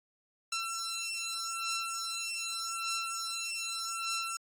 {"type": "beating tone pair", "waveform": "10% pulse", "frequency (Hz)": [1347, 1347.83], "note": ["E6", "E6"], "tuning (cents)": [37, 38], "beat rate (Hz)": 0.83, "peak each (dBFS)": -29, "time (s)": [0.52, 4.37], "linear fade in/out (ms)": 5, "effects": ["AAC 64 kbps"]}